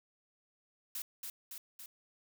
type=noise with echo; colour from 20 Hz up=blue; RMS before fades=-40 dBFS; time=0.95-1.02 s; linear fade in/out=2 ms; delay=280 ms; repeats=3; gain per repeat=-3 dB; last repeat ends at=1.86 s; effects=none